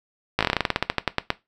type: slowing click train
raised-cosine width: 0.3 ms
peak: -3 dBFS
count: 18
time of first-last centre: 0.39-1.304 s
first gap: 17 ms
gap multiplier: 1.13
effects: noise-tail reverb RT60 0.2 s tail -17 dB re dry